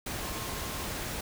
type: tone in noise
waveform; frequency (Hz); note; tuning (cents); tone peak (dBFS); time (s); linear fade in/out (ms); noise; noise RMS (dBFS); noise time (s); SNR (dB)
sine; 1066; C6; +32; -46; 0.22-0.83; 5; pink; -36; 0.06-1.21; -13
effects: none